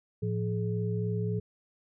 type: tone cluster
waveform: sine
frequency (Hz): 110.7 / 174.3 / 423.3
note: A2 / F3 / G#4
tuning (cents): +11 / -3 / +33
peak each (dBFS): -30 / -33 / -35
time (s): 0.22-1.4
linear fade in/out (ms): 10
effects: none